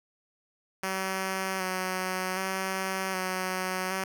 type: tone with vibrato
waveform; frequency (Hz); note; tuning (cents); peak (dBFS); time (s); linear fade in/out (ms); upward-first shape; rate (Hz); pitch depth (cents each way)
5% pulse; 188; F#3; +28; -18; 0.83-4.04; 2; square; 0.65; 21
effects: none